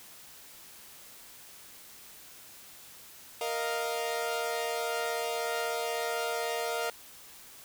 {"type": "chord", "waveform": "sawtooth", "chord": "Bb suspended fourth", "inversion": "none", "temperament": "equal", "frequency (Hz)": [466.2, 622.3, 698.5], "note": ["Bb4", "Eb5", "F5"], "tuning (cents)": [0, 0, 0], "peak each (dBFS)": [-30, -33, -31], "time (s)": [3.41, 6.9], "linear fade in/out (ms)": 2, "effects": ["white hiss -51 dBFS RMS until 7.64 s"]}